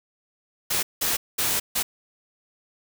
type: noise bursts at uneven times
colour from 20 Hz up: white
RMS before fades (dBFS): -24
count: 4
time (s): 0.7-0.83 / 1.01-1.17 / 1.38-1.6 / 1.75-1.83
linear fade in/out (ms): 10
effects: none